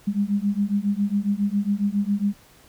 sine beating tone pair, 199.1 / 206.4 Hz, G3 / G#3, +27 / -10 cents, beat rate 7.3 Hz, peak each -23 dBFS, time 0.07-2.34 s, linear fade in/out 10 ms, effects pink hiss -53 dBFS RMS until 2.68 s

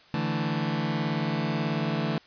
sawtooth chord, D suspended second, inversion none, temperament just, 146.83 / 165.19 / 220.2 Hz, D3 / E3 / A3, 0 / +4 / +2 cents, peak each -26 dBFS, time 0.14-2.18 s, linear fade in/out 0 ms, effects white hiss -55 dBFS RMS until 2.26 s + resampled to 11025 Hz

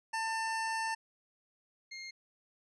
25% pulse tone pair in turn, 895 / 2129 Hz, A5 / C7, +29 / +30 cents, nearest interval octave + minor third, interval 1501 cents, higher second, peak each -29 / -39 dBFS, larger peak first, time 0.13-0.95 / 1.91-2.11 s, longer first, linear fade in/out 10 ms, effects resampled to 22050 Hz

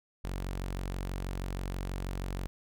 sawtooth tone, 46.23 Hz, F#1, 1 cent flat, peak -30 dBFS, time 0.24-2.47 s, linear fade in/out 0 ms, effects none

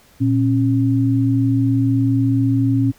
sine tone pair together, 116.4 / 272.4 Hz, A#2 / C#4, -2 / -30 cents, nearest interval octave + minor third, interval 1472 cents, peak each -16 dBFS, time 0.2-2.92 s, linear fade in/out 20 ms, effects pink hiss -51 dBFS RMS until 2.98 s

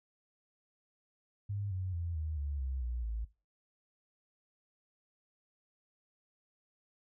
sine tone with pitch steps, 101.2 / 92.8 / 85.1 / 78.04 / 71.56 / 65.62 / 60.17 / 55.18 Hz, G#2 / F#2 / F2 / D#2 / D2 / C2 / B1 / A1, -44 / +6 / -44 / +6 / -44 / +6 / -44 / +6 cents, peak -34 dBFS, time 1.49-3.25 s, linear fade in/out 10 ms, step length 220 ms, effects noise-tail reverb RT60 0.3 s tail -19 dB re dry

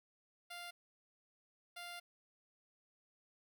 10% pulse tone bursts at uneven times, 698.5 Hz, F5, in tune, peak -38 dBFS, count 2, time 0.5-0.71 / 1.76-2 s, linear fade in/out 10 ms, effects none

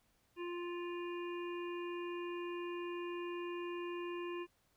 harmonic tone, 349.2 Hz, F4, in tune, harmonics 1 / 3 / 5 / 7 / 8, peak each -40 / -48 / -55 / -53 / -55 dBFS, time 0.36-4.47 s, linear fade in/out 50 ms, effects pink hiss -75 dBFS RMS until 4.76 s

